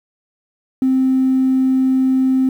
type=tone; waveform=triangle; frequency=261.6 Hz; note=C4; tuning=in tune; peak=-8 dBFS; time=0.82-2.49 s; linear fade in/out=2 ms; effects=tanh soft clip ceiling -9 dBFS + 8-bit